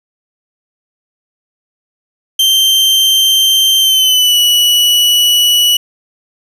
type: tone with pitch glide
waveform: 40% pulse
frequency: 3136 to 2943 Hz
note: G7 to F#7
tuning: 0 to -10 cents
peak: -6 dBFS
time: 2.39-5.77 s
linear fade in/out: 5 ms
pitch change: -110 cents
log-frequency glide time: 3.79-4.38 s
effects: 8-bit